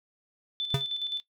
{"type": "tone with tremolo", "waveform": "sine", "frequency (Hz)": 3520, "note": "A7", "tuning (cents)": 0, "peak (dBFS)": -27, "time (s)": [0.6, 1.2], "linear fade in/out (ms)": 0, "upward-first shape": "square", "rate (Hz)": 9.6, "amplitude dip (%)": 50}
{"type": "tone with exponential decay", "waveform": "square", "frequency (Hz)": 137, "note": "C#3", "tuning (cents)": -20, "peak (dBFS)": -21, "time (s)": [0.74, 0.86], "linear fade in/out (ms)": 2, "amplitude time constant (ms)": 26}
{"effects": ["noise-tail reverb RT60 0.1 s tail -17 dB re dry"]}